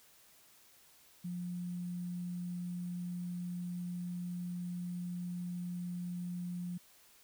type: tone with sample-and-hold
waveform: sine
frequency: 176.9 Hz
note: F3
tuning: 23 cents sharp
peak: -37 dBFS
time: 1.24-6.78 s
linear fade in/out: 10 ms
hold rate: 8820 Hz
effects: white hiss -63 dBFS RMS until 7.23 s